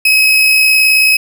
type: tone with amplitude modulation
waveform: 35% pulse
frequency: 2553 Hz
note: D#7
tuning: 44 cents sharp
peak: -4 dBFS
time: 0.05-1.17 s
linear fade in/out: 5 ms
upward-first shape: sine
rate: 59 Hz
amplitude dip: 25%
effects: none